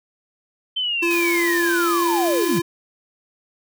sine linear sweep, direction down, 3105 to 130 Hz, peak -20 dBFS, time 0.76-2.6 s, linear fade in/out 10 ms
square tone, 342 Hz, F4, 36 cents flat, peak -20 dBFS, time 1.02-2.62 s, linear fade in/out 10 ms
white high-pass noise, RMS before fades -31 dBFS, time 1.1-2.59 s, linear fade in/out 10 ms, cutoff 190 Hz, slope 96 dB/octave
effects none

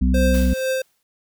harmonic tone, 63.4 Hz, B1, 46 cents sharp, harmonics 1 / 3 / 4, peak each -16 / -21 / -22 dBFS, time 0.01-0.54 s, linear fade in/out 10 ms
square tone with tremolo, 523.3 Hz, C5, in tune, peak -19 dBFS, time 0.14-0.82 s, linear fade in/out 5 ms, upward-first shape triangle, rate 2.2 Hz, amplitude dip 75%
white noise with exponential decay, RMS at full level -32 dBFS, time 0.34-1.03 s, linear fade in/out 1 ms, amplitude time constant 150 ms
effects none

